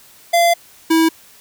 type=tone pair in turn; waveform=square; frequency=686 / 324.7 Hz; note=F5 / E4; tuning=-31 / -26 cents; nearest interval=octave + minor second; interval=1295 cents; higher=first; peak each=-11 dBFS; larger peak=neither; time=0.33-0.54 / 0.9-1.09 s; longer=first; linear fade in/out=10 ms; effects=white hiss -46 dBFS RMS until 1.4 s